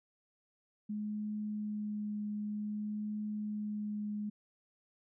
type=tone with vibrato; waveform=sine; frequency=210.1 Hz; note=G#3; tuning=20 cents sharp; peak=-35 dBFS; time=0.89-4.3 s; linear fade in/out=10 ms; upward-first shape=triangle; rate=0.54 Hz; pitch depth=11 cents each way; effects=none